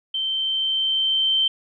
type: tone with level ramp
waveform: sine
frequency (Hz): 3113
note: G7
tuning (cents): -13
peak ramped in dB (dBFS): -22 to -16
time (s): 0.14-1.48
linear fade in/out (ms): 5
effects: none